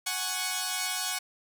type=chord; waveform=5% pulse; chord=F# suspended second; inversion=none; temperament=equal with one note detuned; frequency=740 / 833 / 1108.7 Hz; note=F#5 / G#5 / C#6; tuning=0 / +5 / 0 cents; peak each=-21 / -24 / -22 dBFS; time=0.06-1.19 s; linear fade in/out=10 ms; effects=none